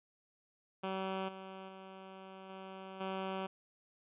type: tone with level steps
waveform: 10% pulse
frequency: 190.6 Hz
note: G3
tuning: 48 cents flat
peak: -28 / -38 / -41 / -38 / -29 dBFS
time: 0.83-3.47 s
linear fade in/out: 10 ms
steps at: 1.28 / 1.68 / 2.49 / 3 s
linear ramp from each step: 10 ms
effects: resampled to 8000 Hz